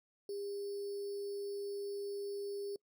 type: tone with sample-and-hold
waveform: sine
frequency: 402.5 Hz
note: G4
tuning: 46 cents sharp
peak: -38 dBFS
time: 0.29-2.76 s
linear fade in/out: 2 ms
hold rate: 4900 Hz
effects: noise-tail reverb RT60 0.1 s tail -26 dB re dry